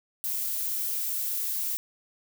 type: noise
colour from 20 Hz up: violet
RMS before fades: -30 dBFS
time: 0.24-1.77 s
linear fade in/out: 0 ms
effects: none